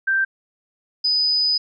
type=tone pair in turn; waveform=sine; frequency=1568 / 4988 Hz; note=G6 / D#8; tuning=0 / +3 cents; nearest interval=octave + minor sixth; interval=2003 cents; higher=second; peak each=-16 dBFS; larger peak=neither; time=0.07-0.25 / 1.04-1.58 s; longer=second; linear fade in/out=10 ms; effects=none